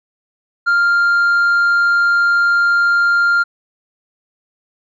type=tone with tanh clipping; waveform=triangle; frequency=1397 Hz; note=F6; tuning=in tune; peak=-11 dBFS; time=0.66-3.44 s; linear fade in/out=20 ms; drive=7 dB; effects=none